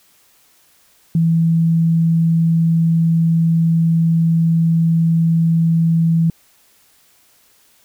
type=tone; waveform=sine; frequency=164.81 Hz; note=E3; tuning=in tune; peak=-11 dBFS; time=1.15-6.3 s; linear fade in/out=2 ms; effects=white hiss -54 dBFS RMS until 7.84 s